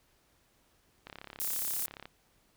click train, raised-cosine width 0.3 ms, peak -28 dBFS, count 35, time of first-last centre 1.07-2.056 s, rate 34.5 Hz
pink high-pass noise, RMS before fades -34 dBFS, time 1.4-1.86 s, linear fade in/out 0 ms, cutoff 11000 Hz, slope 12 dB/octave
effects pink hiss -69 dBFS RMS until 2.56 s

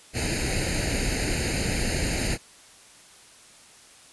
pink noise with comb filter, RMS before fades -26 dBFS, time 0.13-2.38 s, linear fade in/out 50 ms, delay 0.44 ms, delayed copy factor +0.85, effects white hiss -51 dBFS RMS until 4.12 s + resampled to 24000 Hz

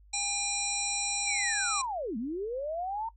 harmonic tone, 806 Hz, G5, 48 cents sharp, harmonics 1 / 3 / 5 / 7 / 9 / 10, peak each -39 / -36 / -36 / -37 / -36 / -34 dBFS, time 0.13-1.82 s, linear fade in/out 10 ms
sine linear two-way sweep, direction down then up, 2408 to 207.9 to 924 Hz, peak -31 dBFS, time 1.26-3.09 s, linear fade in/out 5 ms, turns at 2.17 s
effects noise-tail reverb RT60 0.1 s tail -19 dB re dry + added 50 Hz sine -54 dBFS peak until 3.16 s

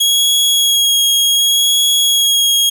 sawtooth tone with vibrato, 3307 Hz, G#7, 8 cents flat, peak -7 dBFS, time 0-2.7 s, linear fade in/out 10 ms, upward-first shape sine, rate 0.67 Hz, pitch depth 16 cents each way, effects none

